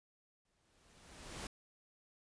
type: noise with exponential growth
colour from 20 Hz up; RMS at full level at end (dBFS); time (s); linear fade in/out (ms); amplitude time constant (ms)
pink; -43; 0.45-1.47; 2; 220
effects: resampled to 22050 Hz